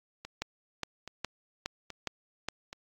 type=two click trains; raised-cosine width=0.2 ms; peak=-24 / -15 dBFS; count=4 / 6; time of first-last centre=0.25-2.729 / 0.42-2.486 s; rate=1.21 / 2.42 Hz; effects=AAC 48 kbps